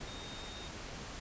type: tone in noise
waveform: sine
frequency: 3700 Hz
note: A#7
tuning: 14 cents flat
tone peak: -49 dBFS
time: 0.07-0.68 s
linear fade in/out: 10 ms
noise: pink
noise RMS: -45 dBFS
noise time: 0-1.2 s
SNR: -7 dB
effects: resampled to 16000 Hz